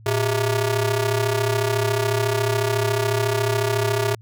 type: ring-modulated tone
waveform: sawtooth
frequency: 260 Hz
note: C4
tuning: 11 cents flat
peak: -12 dBFS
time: 0.06-4.15 s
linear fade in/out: 5 ms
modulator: 147 Hz
effects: added 110 Hz sine -43 dBFS peak until 4.21 s